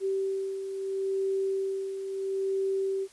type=beating tone pair; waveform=sine; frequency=386.7 / 387.45 Hz; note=G4 / G4; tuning=-24 / -20 cents; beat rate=0.75 Hz; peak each=-36 / -28 dBFS; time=0-3.08 s; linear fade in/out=50 ms; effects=white hiss -56 dBFS RMS until 3.12 s + resampled to 24000 Hz